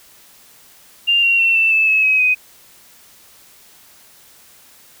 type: tone with pitch steps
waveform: sine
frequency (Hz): 2794 / 2751 / 2708 / 2666 / 2625 / 2584 / 2544 / 2505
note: F7 / F7 / E7 / E7 / E7 / E7 / D#7 / D#7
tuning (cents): 0 / -27 / +46 / +19 / -8 / -35 / +38 / +11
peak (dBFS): -11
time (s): 1.07-2.35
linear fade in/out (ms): 20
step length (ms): 160
effects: white hiss -47 dBFS RMS until 5 s